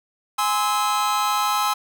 45% pulse chord, Ab augmented, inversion none, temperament just, 830.6 / 1038.3 / 1297.8 Hz, Ab5 / C6 / E6, 0 / -14 / -27 cents, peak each -24 / -24 / -23 dBFS, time 0.38-1.74 s, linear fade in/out 10 ms, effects none

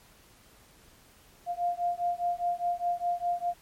sine beating tone pair, 698.5 / 703.4 Hz, F5 / F5, 0 / +12 cents, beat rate 4.9 Hz, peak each -30 dBFS, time 1.46-3.54 s, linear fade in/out 50 ms, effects pink hiss -58 dBFS RMS until 3.61 s + MP3 64 kbps

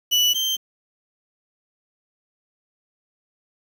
35% pulse tone pair in turn, 2960 / 3136 Hz, F#7 / G7, 0 / 0 cents, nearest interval minor second, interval 100 cents, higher second, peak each -14 / -19 dBFS, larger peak first, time 0.11-0.34 / 0.34-0.57 s, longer neither, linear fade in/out 20 ms, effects 7-bit

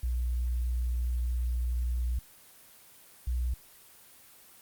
sine tone pair in turn, 60.7 / 61.51 Hz, B1 / B1, -29 / -6 cents, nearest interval unison, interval 23 cents, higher second, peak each -27 dBFS, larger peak neither, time 0.03-2.19 / 3.27-3.54 s, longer first, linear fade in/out 5 ms, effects white hiss -55 dBFS RMS until 4.61 s + Opus 24 kbps

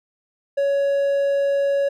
triangle tone, 559 Hz, C#5, 14 cents sharp, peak -15 dBFS, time 0.57-1.89 s, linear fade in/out 10 ms, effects none

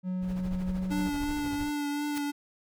triangle tone with pitch glide, 183.7 to 186.8 Hz, F#3 to F#3, -12 to +17 cents, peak -27 dBFS, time 0.03-1.11 s, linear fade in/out 50 ms, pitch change +29 cents, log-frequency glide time 0.63-0.96 s
brown noise with tremolo, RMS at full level -36 dBFS, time 0.21-1.71 s, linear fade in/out 50 ms, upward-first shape sine, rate 13 Hz, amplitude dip 65%
square tone with vibrato, 291.3 Hz, D4, 14 cents flat, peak -30 dBFS, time 0.9-2.32 s, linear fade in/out 20 ms, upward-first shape triangle, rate 2.8 Hz, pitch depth 24 cents each way
white noise with exponential growth, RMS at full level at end -34 dBFS, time 2.1-2.18 s, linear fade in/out 2 ms, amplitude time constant 16 ms
effects none

